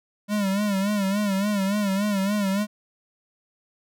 square tone with vibrato, 200.6 Hz, G3, 40 cents sharp, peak -22 dBFS, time 0.28-2.67 s, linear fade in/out 50 ms, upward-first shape sine, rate 3.5 Hz, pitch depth 85 cents each way, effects none

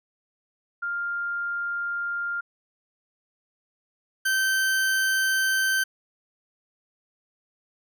sine / 40% pulse tone pair in turn, 1400 / 1549.6 Hz, F6 / G6, +4 / -20 cents, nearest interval major second, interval 176 cents, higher second, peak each -26 / -20 dBFS, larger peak second, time 0.82-2.41 / 4.25-5.84 s, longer neither, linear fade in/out 10 ms, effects none

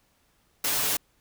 white noise with comb filter, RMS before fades -26 dBFS, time 0.64-0.97 s, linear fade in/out 5 ms, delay 6.8 ms, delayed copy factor +0.95, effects pink hiss -67 dBFS RMS until 1.2 s

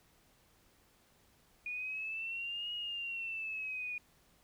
sine exponential two-way sweep, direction up then down, 2444 to 2892 to 2444 Hz, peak -37 dBFS, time 1.66-3.98 s, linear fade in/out 2 ms, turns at 2.73 s, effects pink hiss -68 dBFS RMS until 4.43 s

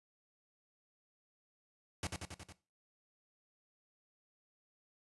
pink noise with echo, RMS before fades -38 dBFS, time 2.03-2.07 s, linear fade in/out 2 ms, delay 91 ms, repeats 5, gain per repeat -3 dB, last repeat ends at 2.525 s, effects noise-tail reverb RT60 0.3 s tail -17 dB re dry + resampled to 24000 Hz

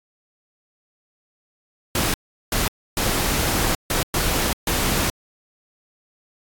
pink noise bursts at uneven times, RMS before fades -21 dBFS, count 6, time 1.95-2.14 / 2.52-2.68 / 2.97-3.75 / 3.9-4.03 / 4.14-4.53 / 4.67-5.1 s, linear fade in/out 2 ms, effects AAC 64 kbps

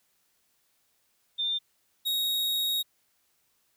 sine / 45% pulse tone pair in turn, 3597 / 3769 Hz, A7 / A#7, +37 / +18 cents, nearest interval minor second, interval 81 cents, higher second, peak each -26 dBFS, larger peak neither, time 1.38-1.59 / 2.05-2.83 s, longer second, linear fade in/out 20 ms, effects white hiss -71 dBFS RMS until 3.76 s

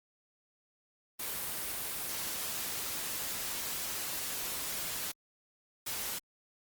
white noise bursts at uneven times, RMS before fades -37 dBFS, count 2, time 1.19-5.12 / 5.86-6.19 s, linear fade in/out 10 ms, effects Opus 32 kbps

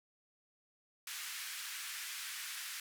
pink band-pass noise, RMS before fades -44 dBFS, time 1.07-2.8 s, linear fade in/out 2 ms, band 1500 to 15000 Hz, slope 24 dB/octave, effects none

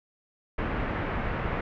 pink low-pass noise, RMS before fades -30 dBFS, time 0.58-1.61 s, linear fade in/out 5 ms, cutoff 2200 Hz, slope 24 dB/octave, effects none

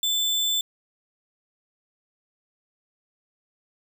sine tone with sample-and-hold, 3518 Hz, A7, 1 cent flat, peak -21 dBFS, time 0.03-0.61 s, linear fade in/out 2 ms, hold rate 11025 Hz, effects none

